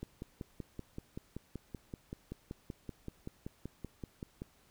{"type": "click train", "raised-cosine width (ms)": 3, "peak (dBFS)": -28, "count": 24, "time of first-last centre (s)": [0.03, 4.419], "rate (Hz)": 5.24, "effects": ["pink hiss -67 dBFS RMS until 4.7 s"]}